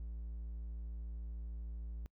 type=tone; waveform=triangle; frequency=56.7 Hz; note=A#1; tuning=47 cents flat; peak=-39 dBFS; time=0-2.06 s; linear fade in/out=0 ms; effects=noise-tail reverb RT60 0.1 s tail -25 dB re dry